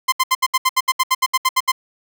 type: tone bursts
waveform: sawtooth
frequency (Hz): 1040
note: C6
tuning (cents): -11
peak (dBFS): -9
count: 15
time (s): 0.08-1.719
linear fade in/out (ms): 10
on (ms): 43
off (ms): 71
effects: none

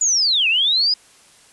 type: linear two-way sweep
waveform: sine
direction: down then up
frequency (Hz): 7040 to 2489 to 5050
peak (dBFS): -14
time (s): 0.01-0.94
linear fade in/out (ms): 5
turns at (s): 0.48
effects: white hiss -50 dBFS RMS until 1.52 s + resampled to 24000 Hz

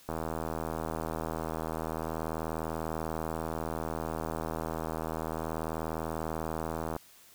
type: click train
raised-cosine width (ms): 1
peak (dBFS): -20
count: 553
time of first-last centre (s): 0.09-6.964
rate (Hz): 80.3
effects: white hiss -57 dBFS RMS until 7.34 s

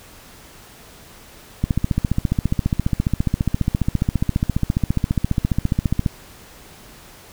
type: click train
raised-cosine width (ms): 5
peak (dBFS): -5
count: 66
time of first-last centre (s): 1.64-6.062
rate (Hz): 14.7
effects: pink hiss -44 dBFS RMS until 7.32 s

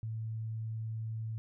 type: tone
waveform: sine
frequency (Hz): 111.2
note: A2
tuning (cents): +19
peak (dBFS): -35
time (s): 0.03-1.38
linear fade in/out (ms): 0
effects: none

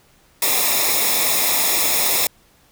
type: noise with comb filter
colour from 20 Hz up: white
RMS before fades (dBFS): -18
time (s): 0.42-2.27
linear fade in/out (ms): 2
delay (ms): 0.66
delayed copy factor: -0.75
effects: pink hiss -55 dBFS RMS until 2.71 s

